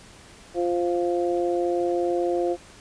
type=harmonic tone; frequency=174.61 Hz; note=F3; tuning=in tune; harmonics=2 / 3 / 4; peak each=-23 / -27 / -29 dBFS; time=0.54-2.57 s; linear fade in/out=50 ms; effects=pink hiss -48 dBFS RMS until 2.8 s + resampled to 22050 Hz